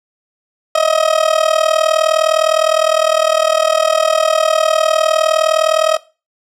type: tone with amplitude modulation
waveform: 30% pulse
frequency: 633 Hz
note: D#5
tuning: 30 cents sharp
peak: -5 dBFS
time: 0.75-5.97 s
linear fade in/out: 5 ms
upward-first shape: sine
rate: 39.7 Hz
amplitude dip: 85%
effects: noise-tail reverb RT60 0.3 s tail -18 dB re dry + low-pass 8000 Hz 12 dB/octave